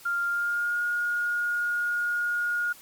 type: tone with pitch glide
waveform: sine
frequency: 1396.9 to 1431.2 Hz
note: F6 to F6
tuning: 0 to +42 cents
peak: -24 dBFS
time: 0.05-2.73 s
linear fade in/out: 10 ms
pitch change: +42 cents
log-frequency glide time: 0.26-0.82 s
effects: white hiss -50 dBFS RMS until 2.81 s + MP3 96 kbps